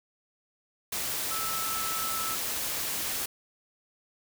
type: tone in noise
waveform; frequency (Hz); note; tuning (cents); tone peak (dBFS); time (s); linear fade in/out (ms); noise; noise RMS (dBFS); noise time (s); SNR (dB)
sine; 1313; E6; -7; -34; 1.31-2.35; 5; white; -32; 0.92-3.26; -5
effects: none